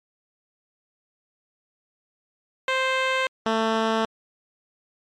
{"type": "tone pair in turn", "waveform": "10% pulse", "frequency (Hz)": [523.3, 222.8], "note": ["C5", "A3"], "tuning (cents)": [0, 22], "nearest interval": "octave + minor third", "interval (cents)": 1478, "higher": "first", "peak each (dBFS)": -12, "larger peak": "neither", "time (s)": [[2.68, 3.27], [3.46, 4.05]], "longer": "neither", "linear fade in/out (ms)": 2, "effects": ["low-pass 4000 Hz 12 dB/octave", "MP3 96 kbps"]}